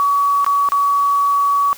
sine tone with dropouts, 1133 Hz, C#6, 37 cents sharp, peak -12 dBFS, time 0-1.73 s, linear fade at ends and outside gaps 0 ms, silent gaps 0.445-0.464 / 0.688-0.72 s, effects white hiss -38 dBFS RMS until 1.77 s

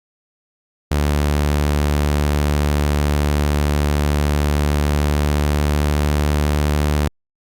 sawtooth tone with pitch glide, 73.42 to 74.14 Hz, D2 to D2, 0 to +17 cents, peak -11 dBFS, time 0.91-7.08 s, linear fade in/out 5 ms, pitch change +17 cents, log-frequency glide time 4.67-6.67 s, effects Opus 48 kbps

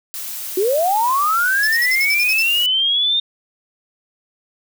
blue noise, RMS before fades -28 dBFS, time 0.14-2.66 s, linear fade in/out 0 ms
sine linear sweep, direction up, 352 to 3658 Hz, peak -14 dBFS, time 0.57-3.2 s, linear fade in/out 5 ms
40% pulse tone bursts, 5290 Hz, E8, 5 cents sharp, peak -20 dBFS, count 9, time 1.63-2.424 s, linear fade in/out 2 ms, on 42 ms, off 52 ms
effects none

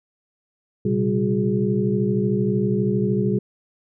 sine tone cluster, 120.2 / 133 / 196.5 / 363.2 / 417 Hz, B2 / C3 / G3 / F#4 / G#4, -46 / +29 / +4 / -32 / +7 cents, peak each -26 / -27 / -21 / -26 / -25 dBFS, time 0.85-3.39 s, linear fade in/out 5 ms, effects none

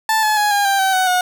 30% pulse tone with pitch steps, 880 / 856.4 / 833.5 / 811.2 / 789.4 / 768.3 / 747.7 / 727.7 Hz, A5 / A5 / G#5 / G#5 / G5 / G5 / F#5 / F#5, 0 / -47 / +6 / -41 / +12 / -35 / +18 / -29 cents, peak -11 dBFS, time 0.09-1.21 s, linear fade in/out 2 ms, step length 140 ms, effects none

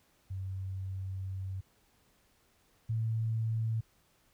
sine tone pair in turn, 95.1 / 112.1 Hz, F#2 / A2, +48 / +33 cents, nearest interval minor third, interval 285 cents, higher second, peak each -35 / -29 dBFS, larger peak second, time 0.3-1.61 / 2.89-3.81 s, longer first, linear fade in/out 10 ms, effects pink hiss -69 dBFS RMS until 4.33 s

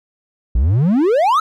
triangle exponential sweep, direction up, 52.8 to 1338 Hz, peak -9 dBFS, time 0.55-1.4 s, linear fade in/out 5 ms, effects none

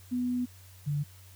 sine tone pair in turn, 247.3 / 145.44 Hz, B3 / D3, +3 / -16 cents, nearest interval major sixth, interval 919 cents, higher first, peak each -27 dBFS, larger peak neither, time 0.11-0.46 / 0.86-1.04 s, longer first, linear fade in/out 20 ms, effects added 93 Hz sine -51 dBFS peak until 1.35 s + white hiss -57 dBFS RMS until 1.35 s

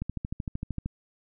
click train, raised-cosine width 5 ms, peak -19 dBFS, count 12, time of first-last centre 0.02-0.86 s, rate 13.1 Hz, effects none

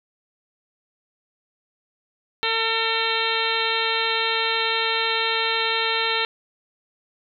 harmonic tone with a mistuned harmonic, 451 Hz, A4, 43 cents sharp, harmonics 1 / 2 / 3 / 4 / 5 / 6 / 7 / 8 / 9, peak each -29 / -29 / -29 / -29 / -29 / -29 / -29 / -29 / -29 dBFS, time 2.43-6.25 s, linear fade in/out 0 ms, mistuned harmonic 8, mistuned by +29 cents, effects none

